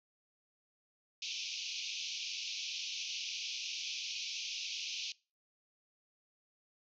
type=band-pass noise; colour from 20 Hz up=pink; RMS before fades=-41 dBFS; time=1.22-5.12 s; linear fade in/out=2 ms; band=2400 to 6300 Hz; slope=96 dB/octave; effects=noise-tail reverb RT60 0.3 s tail -22 dB re dry